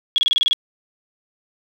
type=tone bursts; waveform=sine; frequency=3322 Hz; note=G#7; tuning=in tune; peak=-13 dBFS; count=8; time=0.16-0.531 s; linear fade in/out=0 ms; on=21 ms; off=29 ms; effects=none